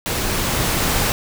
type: noise with level ramp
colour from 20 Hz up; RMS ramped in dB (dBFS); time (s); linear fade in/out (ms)
pink; -22 to -18; 0.06-1.12; 0
effects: none